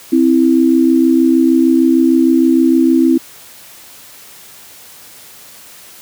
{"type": "tone pair together", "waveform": "sine", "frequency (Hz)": [261.6, 328.1], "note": ["C4", "E4"], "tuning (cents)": [0, -8], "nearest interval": "major third", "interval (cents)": 392, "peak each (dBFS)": -10, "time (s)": [0.12, 3.18], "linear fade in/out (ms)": 10, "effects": ["white hiss -38 dBFS RMS until 6.01 s", "high-pass 60 Hz 12 dB/octave"]}